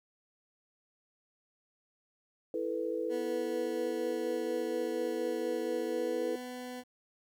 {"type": "chord", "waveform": "sine", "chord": "E suspended fourth", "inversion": "none", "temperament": "just", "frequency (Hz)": [329.6, 439.5, 494.4], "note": ["E4", "A4", "B4"], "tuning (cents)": [0, -2, 2], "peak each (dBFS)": [-37, -36, -35], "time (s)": [2.54, 6.36], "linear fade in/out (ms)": 2}
{"type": "tone with pitch glide", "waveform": "20% pulse", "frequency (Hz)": [245.1, 249.7], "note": ["B3", "B3"], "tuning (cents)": [-13, 19], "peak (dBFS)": -35, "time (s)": [3.09, 6.84], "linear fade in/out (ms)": 50, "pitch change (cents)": 32, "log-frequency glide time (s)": [5.89, 6.42]}
{"effects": ["11-bit"]}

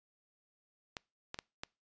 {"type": "clicks", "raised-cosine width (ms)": 0.2, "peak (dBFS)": -22, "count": 4, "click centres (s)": [0.968, 1.344, 1.389, 1.635], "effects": ["noise-tail reverb RT60 0.3 s tail -26 dB re dry", "resampled to 16000 Hz"]}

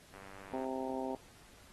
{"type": "click train", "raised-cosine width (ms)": 0.5, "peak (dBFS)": -37, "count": 50, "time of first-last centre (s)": [0.14, 0.643], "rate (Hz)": 97.4}
{"type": "harmonic tone", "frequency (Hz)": 131.2, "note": "C3", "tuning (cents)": 5, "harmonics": [2, 3, 4, 5, 6, 7], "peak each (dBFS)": [-40, -42, -43, -44, -45, -45], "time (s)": [0.53, 1.15], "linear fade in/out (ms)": 2}
{"effects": ["pink hiss -60 dBFS RMS until 1.72 s", "AAC 32 kbps"]}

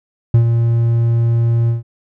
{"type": "tone with ADSR envelope", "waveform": "triangle", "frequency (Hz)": 116.54, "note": "A#2", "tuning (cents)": 0, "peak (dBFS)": -3, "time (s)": [0.34, 1.83], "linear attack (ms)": 4, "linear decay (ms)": 93, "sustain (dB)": -6, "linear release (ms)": 140, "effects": []}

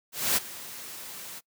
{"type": "noise with ADSR envelope", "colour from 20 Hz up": "white", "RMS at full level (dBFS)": -23, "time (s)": [0.12, 1.41], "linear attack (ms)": 250, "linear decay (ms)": 19, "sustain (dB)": -18, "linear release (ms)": 33, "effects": ["noise-tail reverb RT60 0.1 s tail -23 dB re dry", "high-pass 100 Hz 12 dB/octave"]}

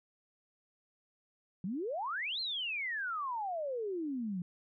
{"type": "exponential two-way sweep", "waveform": "sine", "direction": "up then down", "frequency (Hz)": [170.7, 4262, 170.7], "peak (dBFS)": -34, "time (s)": [1.64, 4.42], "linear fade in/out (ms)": 2, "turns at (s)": 2.4, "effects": []}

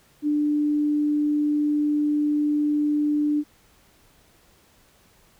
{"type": "tone", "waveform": "sine", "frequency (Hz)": 296.5, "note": "D4", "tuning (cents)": 17, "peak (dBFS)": -19, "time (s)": [0.22, 3.44], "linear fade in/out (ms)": 50, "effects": ["pink hiss -58 dBFS RMS until 5.39 s"]}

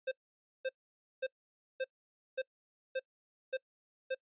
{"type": "tone bursts", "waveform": "square", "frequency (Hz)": 524, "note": "C5", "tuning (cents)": 2, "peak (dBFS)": -33, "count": 8, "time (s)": [0.07, 4.148], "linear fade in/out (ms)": 10, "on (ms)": 46, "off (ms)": 530, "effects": ["noise-tail reverb RT60 0.1 s tail -25 dB re dry", "resampled to 8000 Hz"]}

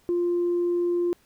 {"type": "tone", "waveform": "sine", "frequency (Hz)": 349.2, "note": "F4", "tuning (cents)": 0, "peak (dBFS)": -20, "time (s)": [0.09, 1.13], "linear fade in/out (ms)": 0, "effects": ["tanh soft clip ceiling -18 dBFS", "pink hiss -62 dBFS RMS until 1.25 s"]}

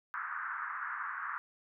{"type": "band-pass noise", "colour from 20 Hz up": "pink", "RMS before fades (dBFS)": -39, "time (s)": [0.14, 1.38], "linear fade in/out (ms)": 0, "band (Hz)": [1100, 1700], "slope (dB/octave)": 48, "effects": []}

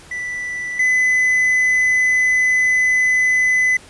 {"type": "tone pair in turn", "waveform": "triangle", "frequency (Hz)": [1975.5, 2012], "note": ["B6", "B6"], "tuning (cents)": [0, 32], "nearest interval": "unison", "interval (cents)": 32, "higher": "second", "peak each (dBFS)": [-21, -11], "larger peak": "second", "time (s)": [[0.11, 0.79], [0.79, 3.77]], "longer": "second", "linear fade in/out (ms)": 5, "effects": ["pink hiss -43 dBFS RMS until 3.89 s", "resampled to 24000 Hz"]}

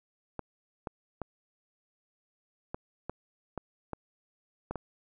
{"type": "clicks", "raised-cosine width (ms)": 1, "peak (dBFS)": -21, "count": 9, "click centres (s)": [0.393, 0.872, 1.217, 2.745, 3.096, 3.577, 3.933, 4.71, 4.757], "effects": []}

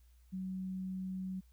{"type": "tone", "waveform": "sine", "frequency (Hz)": 187.4, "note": "F#3", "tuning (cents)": 22, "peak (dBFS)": -37, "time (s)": [0.32, 1.41], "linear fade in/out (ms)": 20, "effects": ["added 60 Hz sine -60 dBFS peak until 1.52 s", "white hiss -75 dBFS RMS until 1.52 s"]}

